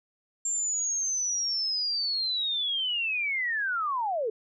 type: linear sweep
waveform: sine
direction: down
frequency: 7400 to 413.2 Hz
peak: -26 dBFS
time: 0.45-4.3 s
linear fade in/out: 5 ms
effects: none